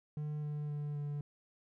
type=tone with pitch steps; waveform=triangle; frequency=150 / 148.53 / 147.08 / 145.65 Hz; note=D3 / D3 / D3 / D3; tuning=+37 / +20 / +3 / -14 cents; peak=-34 dBFS; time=0.17-1.21 s; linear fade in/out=2 ms; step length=260 ms; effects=none